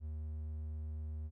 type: tone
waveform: triangle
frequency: 77 Hz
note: D#2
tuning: 17 cents flat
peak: -37 dBFS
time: 0-1.31 s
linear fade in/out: 50 ms
effects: none